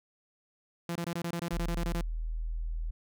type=tone bursts; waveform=sawtooth; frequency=170.6 Hz; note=F3; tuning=40 cents flat; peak=-28 dBFS; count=13; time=0.89-2.012 s; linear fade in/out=2 ms; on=66 ms; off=22 ms
type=tone; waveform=sine; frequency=40.39 Hz; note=E1; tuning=35 cents flat; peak=-31 dBFS; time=1.52-2.91 s; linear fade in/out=10 ms
effects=none